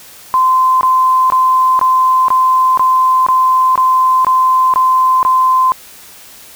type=tone bursts; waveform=sine; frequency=1033 Hz; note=C6; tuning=22 cents flat; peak=-7 dBFS; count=11; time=0.34-5.72 s; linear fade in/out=0 ms; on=470 ms; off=21 ms; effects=white hiss -37 dBFS RMS until 6.55 s